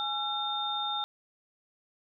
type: tone cluster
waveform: sine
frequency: 833 / 1350 / 3637 Hz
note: G#5 / E6 / A#7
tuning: +5 / +41 / -43 cents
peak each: -34 / -37 / -32 dBFS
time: 0-1.04 s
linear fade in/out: 0 ms
effects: none